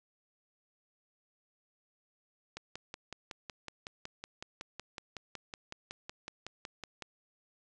click train, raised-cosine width 0.2 ms, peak -24 dBFS, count 25, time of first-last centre 2.57-7.023 s, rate 5.39 Hz, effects resampled to 22050 Hz

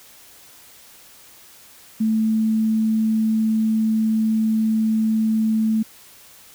sine tone, 220 Hz, A3, in tune, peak -16 dBFS, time 2-5.83 s, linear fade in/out 10 ms, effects white hiss -47 dBFS RMS until 6.54 s

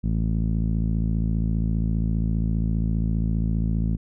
sawtooth tone with low-pass filter, 55 Hz, A1, in tune, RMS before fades -23 dBFS, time 0.03-3.97 s, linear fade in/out 20 ms, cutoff 200 Hz, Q 2.6, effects none

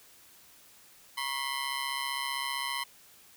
15% pulse ring-modulated tone, 1024 Hz, C6, 38 cents flat, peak -22 dBFS, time 1.17-2.84 s, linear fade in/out 10 ms, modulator 67.7 Hz, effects white hiss -57 dBFS RMS until 3.36 s

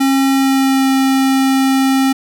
square tone with pitch glide, 270 to 267.2 Hz, C#4 to C4, -45 to +36 cents, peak -11 dBFS, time 0-2.13 s, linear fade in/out 10 ms, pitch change -19 cents, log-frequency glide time 0.33-0.88 s, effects none

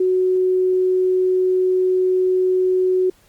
sine tone, 370 Hz, F#4, in tune, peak -14 dBFS, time 0-3.1 s, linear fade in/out 5 ms, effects pink hiss -55 dBFS RMS until 3.28 s + Opus 48 kbps

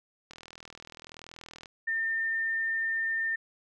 click train, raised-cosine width 0.2 ms, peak -28 dBFS, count 56, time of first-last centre 0.31-1.658 s, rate 40.8 Hz
sine tone, 1807 Hz, A6, 46 cents sharp, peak -27 dBFS, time 1.87-3.36 s, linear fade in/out 10 ms
effects none

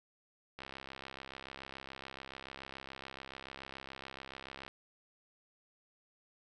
click train, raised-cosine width 0.3 ms, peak -29 dBFS, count 275, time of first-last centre 0.59-4.68 s, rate 67 Hz, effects none

